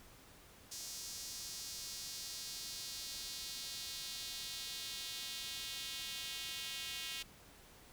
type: tone with high-pass filter sweep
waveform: square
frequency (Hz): 146.83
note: D3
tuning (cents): 0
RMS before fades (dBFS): -45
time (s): 0.71-7.23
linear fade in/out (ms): 10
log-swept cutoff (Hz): 5600 to 3000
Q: 2
effects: pink hiss -60 dBFS RMS until 7.92 s